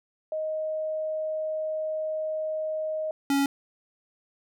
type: tone pair in turn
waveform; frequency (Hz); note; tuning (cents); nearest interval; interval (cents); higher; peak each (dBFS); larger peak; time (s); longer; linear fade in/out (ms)
sine / square; 625 / 278.4; D#5 / C#4; +8 / +8; octave + major second; 1400; first; -27 / -22; second; 0.32-3.11 / 3.3-3.46; first; 2
effects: none